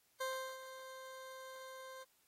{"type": "tone with ADSR envelope", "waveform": "20% pulse", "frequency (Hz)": 523.3, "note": "C5", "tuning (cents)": 0, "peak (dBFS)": -32, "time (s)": [0.2, 2.05], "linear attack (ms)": 11, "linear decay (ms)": 370, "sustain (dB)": -12, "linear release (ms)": 27, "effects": ["white hiss -74 dBFS RMS until 2.27 s", "AAC 48 kbps"]}